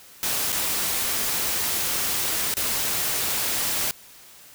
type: noise with dropouts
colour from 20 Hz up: white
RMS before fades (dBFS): -25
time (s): 0.23-3.91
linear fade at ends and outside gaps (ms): 0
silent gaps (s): 0.52-0.527 / 2.54-2.569
effects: white hiss -48 dBFS RMS until 4.54 s